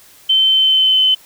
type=tone with pitch glide; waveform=sine; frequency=3086 to 3051 Hz; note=G7 to G7; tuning=-28 to -48 cents; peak=-9 dBFS; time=0.29-1.15 s; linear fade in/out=10 ms; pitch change=-20 cents; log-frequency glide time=0.49-1.01 s; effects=white hiss -45 dBFS RMS until 1.25 s